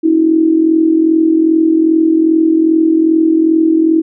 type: tone with amplitude modulation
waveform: sine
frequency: 322.3 Hz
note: E4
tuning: 39 cents flat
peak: -4 dBFS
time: 0.03-4.02 s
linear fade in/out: 20 ms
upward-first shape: sine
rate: 42.5 Hz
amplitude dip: 65%
effects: none